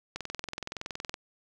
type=click train; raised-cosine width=0.2 ms; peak=-18 dBFS; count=22; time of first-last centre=0.16-1.141 s; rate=21.4 Hz; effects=none